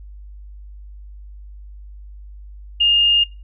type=tone; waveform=sine; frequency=2828 Hz; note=F7; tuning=21 cents sharp; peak=-12 dBFS; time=2.8-3.24 s; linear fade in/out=10 ms; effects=noise-tail reverb RT60 0.3 s tail -21 dB re dry + added 50 Hz sine -35 dBFS peak until 3.43 s